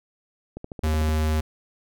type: click train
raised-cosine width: 2 ms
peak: -21 dBFS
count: 8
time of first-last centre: 0.57-1.089 s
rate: 13.5 Hz
type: tone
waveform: square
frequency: 77.78 Hz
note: D#2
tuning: in tune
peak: -21 dBFS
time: 0.83-1.41 s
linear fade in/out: 10 ms
effects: none